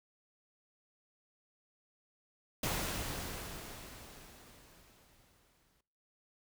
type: noise with exponential decay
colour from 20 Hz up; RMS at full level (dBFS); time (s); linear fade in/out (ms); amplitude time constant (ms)
pink; -34; 2.63-5.81; 5; 690
effects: noise-tail reverb RT60 0.7 s tail -22 dB re dry